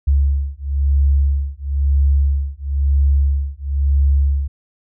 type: beating tone pair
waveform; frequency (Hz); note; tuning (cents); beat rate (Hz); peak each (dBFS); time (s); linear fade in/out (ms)
sine; 69.3 / 70.3; C#2 / C#2; 0 / +25; 1; -16; 0.07-4.48; 10
effects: none